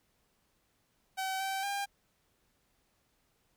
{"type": "tone with pitch steps", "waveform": "sawtooth", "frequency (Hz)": [763, 773, 801], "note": ["G5", "G5", "G5"], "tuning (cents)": [-47, -24, 37], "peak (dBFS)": -29, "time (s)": [1.17, 1.86], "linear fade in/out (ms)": 20, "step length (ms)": 230, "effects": ["pink hiss -74 dBFS RMS until 3.56 s"]}